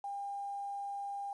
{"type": "tone with quantisation", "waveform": "sine", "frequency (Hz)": 802, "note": "G5", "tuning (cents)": 39, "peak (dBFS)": -37, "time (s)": [0.04, 1.33], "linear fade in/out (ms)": 2, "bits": 10, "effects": ["resampled to 22050 Hz"]}